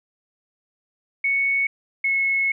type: tone pair in turn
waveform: sine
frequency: 2217 / 2186 Hz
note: C#7 / C#7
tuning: 0 / -25 cents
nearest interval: unison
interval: 25 cents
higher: first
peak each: -18 dBFS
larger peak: neither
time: 1.24-1.67 / 2.04-2.52 s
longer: second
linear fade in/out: 5 ms
effects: none